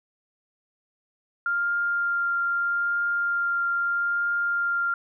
sine tone with vibrato, 1396.9 Hz, F6, in tune, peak -22 dBFS, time 1.46-4.94 s, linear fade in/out 2 ms, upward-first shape triangle, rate 0.79 Hz, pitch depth 9 cents each way, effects none

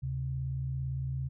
sine tone pair together, 73.91 / 131.7 Hz, D2 / C3, +12 / +12 cents, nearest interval minor seventh, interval 1000 cents, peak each -38 / -32 dBFS, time 0.02-1.29 s, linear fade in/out 20 ms, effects none

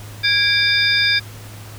sine tone cluster, 1643 / 2339 / 3608 / 4890 Hz, G#6 / D7 / A7 / D#8, -19 / -8 / +43 / -31 cents, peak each -19 dBFS, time 0.23-1.2 s, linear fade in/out 20 ms, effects added 105 Hz sine -34 dBFS peak until 1.78 s + pink hiss -40 dBFS RMS until 1.78 s

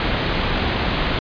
pink low-pass noise, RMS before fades -21 dBFS, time 0-1.19 s, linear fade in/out 2 ms, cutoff 4200 Hz, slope 48 dB/octave, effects resampled to 11025 Hz

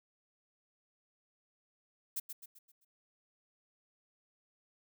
violet noise with echo, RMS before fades -36 dBFS, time 2.16-2.2 s, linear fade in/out 10 ms, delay 130 ms, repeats 5, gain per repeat -7 dB, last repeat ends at 2.85 s, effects none

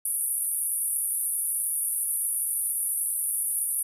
pink band-pass noise, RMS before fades -28 dBFS, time 0.05-3.83 s, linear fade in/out 5 ms, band 9400 to 12000 Hz, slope 96 dB/octave, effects none

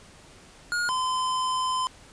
square tone pair in turn, 1432 / 1025.1 Hz, F6 / C6, +43 / -36 cents, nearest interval tritone, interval 579 cents, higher first, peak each -25 dBFS, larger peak neither, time 0.72-0.89 / 0.89-1.87 s, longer second, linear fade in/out 0 ms, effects pink hiss -51 dBFS RMS until 2.12 s + resampled to 22050 Hz

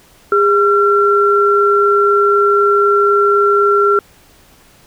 sine tone pair together, 405.8 / 1362 Hz, G#4 / F6, -40 / -44 cents, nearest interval octave + major sixth, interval 2096 cents, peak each -11 dBFS, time 0.32-3.99 s, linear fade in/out 2 ms, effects pink hiss -47 dBFS RMS until 4.86 s

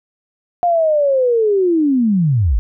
sine linear sweep, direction down, 711 to 43.65 Hz, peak -11 dBFS, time 0.63-2.59 s, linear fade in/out 0 ms, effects none

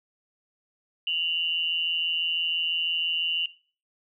sine tone pair together, 2794 / 2960 Hz, F7 / F#7, 0 / 0 cents, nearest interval minor second, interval 100 cents, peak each -27 dBFS, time 1.07-3.46 s, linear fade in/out 2 ms, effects noise-tail reverb RT60 0.4 s tail -18 dB re dry

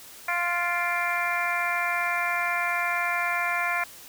harmonic tone with a mistuned harmonic, 349.2 Hz, F4, in tune, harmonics 2 / 3 / 4 / 5 / 6 / 7, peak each -31 / -31 / -31 / -31 / -31 / -31 dBFS, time 0.28-3.84 s, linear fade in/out 5 ms, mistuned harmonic 7, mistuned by -48 cents, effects white hiss -46 dBFS RMS until 4.08 s

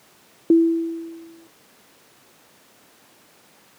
sine tone with exponential decay, 330.9 Hz, E4, 7 cents sharp, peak -8 dBFS, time 0.5-1.47 s, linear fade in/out 2 ms, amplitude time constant 210 ms, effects pink hiss -53 dBFS RMS until 3.78 s + high-pass 200 Hz 12 dB/octave

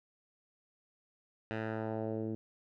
10% pulse tone with low-pass filter sweep, 110.5 Hz, A2, 8 cents sharp, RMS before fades -37 dBFS, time 1.51-2.35 s, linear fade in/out 0 ms, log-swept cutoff 2400 to 310 Hz, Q 1.5, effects none

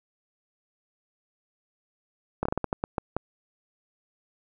slowing click train, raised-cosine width 1 ms, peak -12 dBFS, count 10, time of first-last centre 2.43-3.166 s, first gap 24 ms, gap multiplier 1.29, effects none

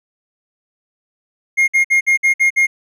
triangle tone bursts, 2136 Hz, C7, 35 cents sharp, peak -8 dBFS, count 7, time 1.57-2.67 s, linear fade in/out 20 ms, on 110 ms, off 55 ms, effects none

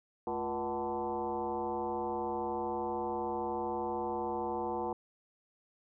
sine tone with frequency modulation, 616 Hz, D#5, 17 cents flat, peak -32 dBFS, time 0.27-4.93 s, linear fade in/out 2 ms, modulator 133 Hz, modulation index 2.7, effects none

